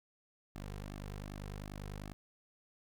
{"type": "tone with flanger", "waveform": "sawtooth", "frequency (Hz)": 50.1, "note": "G1", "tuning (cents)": 38, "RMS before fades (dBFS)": -45, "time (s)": [0.55, 2.13], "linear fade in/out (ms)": 0, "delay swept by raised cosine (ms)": [2, 3.5], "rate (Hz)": 2.6, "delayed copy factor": -0.75, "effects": []}